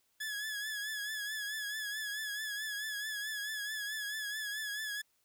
sawtooth tone with vibrato, 1700 Hz, G#6, 40 cents sharp, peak -33 dBFS, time 0.2-5.02 s, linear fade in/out 10 ms, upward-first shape triangle, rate 4.6 Hz, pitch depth 67 cents each way, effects white hiss -75 dBFS RMS until 5.24 s

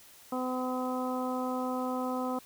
harmonic tone, 254.4 Hz, C4, 48 cents flat, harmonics 1 / 2 / 3 / 4 / 5, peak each -33 / -36 / -38 / -39 / -40 dBFS, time 0.32-2.39 s, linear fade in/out 5 ms, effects white hiss -55 dBFS RMS until 2.45 s

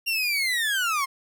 30% pulse linear sweep, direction down, 2794 to 1046.5 Hz, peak -20 dBFS, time 0.06-1.06 s, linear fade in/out 20 ms, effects none

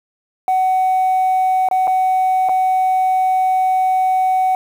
sine tone with dropouts, 750 Hz, F#5, 23 cents sharp, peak -10 dBFS, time 0.48-4.55 s, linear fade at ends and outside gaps 1 ms, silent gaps 1.687-1.712 / 1.872-1.877 / 2.488-2.493 s, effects tanh soft clip ceiling -11 dBFS + 7-bit

